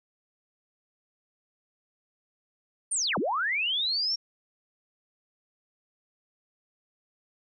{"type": "linear two-way sweep", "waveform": "sine", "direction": "down then up", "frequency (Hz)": [9397, 155.56, 5600], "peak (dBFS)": -25, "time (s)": [2.91, 4.16], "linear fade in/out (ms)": 10, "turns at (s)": 3.18, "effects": []}